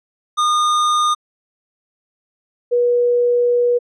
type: tone pair in turn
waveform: square / sine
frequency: 1220 / 484.2 Hz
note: D#6 / B4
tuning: -34 / -34 cents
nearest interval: octave + major third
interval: 1600 cents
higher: first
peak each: -14 / -12 dBFS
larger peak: second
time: 0.37-1.15 / 2.71-3.79 s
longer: second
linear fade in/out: 20 ms
effects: low-pass 7000 Hz 12 dB/octave